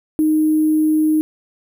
sine tone with sample-and-hold, 309.7 Hz, D#4, 8 cents flat, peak -12 dBFS, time 0.19-1.21 s, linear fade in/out 0 ms, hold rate 11025 Hz, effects none

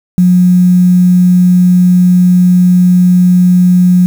sine tone with quantisation, 180 Hz, F#3, 47 cents flat, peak -3 dBFS, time 0.18-4.06 s, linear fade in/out 0 ms, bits 5, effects none

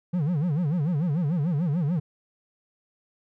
triangle tone with vibrato, 160 Hz, D#3, 49 cents sharp, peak -20 dBFS, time 0.13-2 s, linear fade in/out 10 ms, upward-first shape sine, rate 6.8 Hz, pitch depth 240 cents each way, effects none

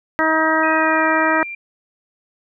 harmonic tone, 317.4 Hz, D#4, 35 cents sharp, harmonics 1 / 2 / 3 / 4 / 5 / 6, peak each -21 / -21 / -21 / -21 / -21 / -21 dBFS, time 0.19-1.43 s, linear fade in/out 0 ms
sine tone with pitch glide, 2489 to 2374 Hz, D#7 to D7, 0 to +18 cents, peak -27 dBFS, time 0.63-1.55 s, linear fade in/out 5 ms, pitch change -82 cents, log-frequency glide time 0.76-1.07 s
effects none

